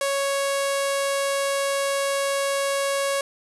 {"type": "tone with low-pass filter", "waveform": "sawtooth", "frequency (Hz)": 554.4, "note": "C#5", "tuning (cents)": 0, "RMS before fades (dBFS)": -24, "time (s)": [0.01, 3.21], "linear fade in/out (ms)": 2, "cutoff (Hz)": 10000, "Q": 1.7, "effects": []}